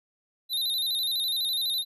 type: tone with vibrato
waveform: square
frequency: 3843 Hz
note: B7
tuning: 48 cents flat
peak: -26 dBFS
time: 0.49-1.85 s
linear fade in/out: 50 ms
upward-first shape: square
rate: 12 Hz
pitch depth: 65 cents each way
effects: none